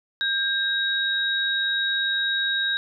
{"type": "tone pair together", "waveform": "sine", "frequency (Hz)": [1599, 3803], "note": ["G6", "A#7"], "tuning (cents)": [34, 34], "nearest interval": "octave + minor third", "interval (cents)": 1500, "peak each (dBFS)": -24, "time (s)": [0.21, 2.77], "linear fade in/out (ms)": 0, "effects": []}